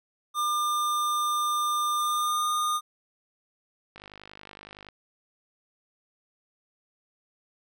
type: tone with pitch glide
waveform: square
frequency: 1200 to 1220.3 Hz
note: D6 to D#6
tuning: +37 to -34 cents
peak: -25 dBFS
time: 0.34-2.81 s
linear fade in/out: 50 ms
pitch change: +29 cents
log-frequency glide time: 1.97-2.47 s
type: click train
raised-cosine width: 0.3 ms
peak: -28 dBFS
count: 48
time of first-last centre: 3.96-4.887 s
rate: 50.7 Hz
effects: none